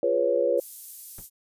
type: chord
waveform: sine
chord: C# dominant seventh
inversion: first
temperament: equal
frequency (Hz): 349.2 / 415.3 / 493.9 / 554.4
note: E#4 / G#4 / B4 / C#5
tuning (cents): 0 / 0 / 0 / 0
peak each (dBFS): -29 / -30 / -24 / -24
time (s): 0.03-0.6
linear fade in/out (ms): 2
type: high-pass noise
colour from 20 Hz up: white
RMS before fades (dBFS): -40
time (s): 0.57-1.3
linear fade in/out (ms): 50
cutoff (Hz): 9600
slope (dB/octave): 12
type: noise with exponential decay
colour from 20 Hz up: brown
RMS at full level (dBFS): -34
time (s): 1.18-1.26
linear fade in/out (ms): 5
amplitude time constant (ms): 16
effects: resampled to 32000 Hz